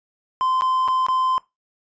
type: tone with dropouts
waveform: triangle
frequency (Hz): 1034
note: C6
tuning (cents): -21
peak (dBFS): -16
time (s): 0.41-1.38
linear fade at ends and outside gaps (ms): 0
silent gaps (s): 0.61-0.62 / 0.878-0.884 / 1.065-1.085
effects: noise-tail reverb RT60 0.2 s tail -20 dB re dry + resampled to 16000 Hz